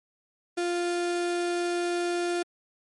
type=tone; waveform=35% pulse; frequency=349.2 Hz; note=F4; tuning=in tune; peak=-24 dBFS; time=0.57-2.43 s; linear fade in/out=10 ms; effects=MP3 48 kbps